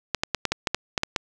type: clicks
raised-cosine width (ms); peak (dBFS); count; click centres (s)
0.2; -5; 10; 0.147 / 0.235 / 0.347 / 0.453 / 0.52 / 0.672 / 0.746 / 0.978 / 1.034 / 1.162
effects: none